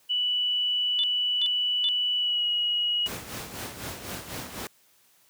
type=tone with pitch glide; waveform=sine; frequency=2960 to 2904 Hz; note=F#7 to F#7; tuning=0 to -33 cents; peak=-23 dBFS; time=0.09-3.08 s; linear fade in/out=20 ms; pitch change=-33 cents; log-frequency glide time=2.17-2.45 s
type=tone bursts; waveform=sine; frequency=3500 Hz; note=A7; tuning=10 cents flat; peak=-24 dBFS; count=3; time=0.99-1.888 s; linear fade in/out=0 ms; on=46 ms; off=380 ms
type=noise with tremolo; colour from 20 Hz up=pink; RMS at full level=-34 dBFS; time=3.06-4.67 s; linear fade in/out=0 ms; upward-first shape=sine; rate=4 Hz; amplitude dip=60%
effects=white hiss -62 dBFS RMS until 5.29 s + high-pass 80 Hz 12 dB/octave